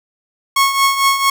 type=tone with tremolo; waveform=sawtooth; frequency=1097 Hz; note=C#6; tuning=18 cents flat; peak=-5 dBFS; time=0.56-1.3 s; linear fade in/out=5 ms; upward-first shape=triangle; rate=4.4 Hz; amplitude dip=70%; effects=none